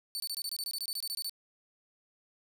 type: tone bursts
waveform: sawtooth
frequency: 4507 Hz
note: C#8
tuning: 28 cents sharp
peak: -31 dBFS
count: 16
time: 0.15-1.295 s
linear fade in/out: 0 ms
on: 50 ms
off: 23 ms
effects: none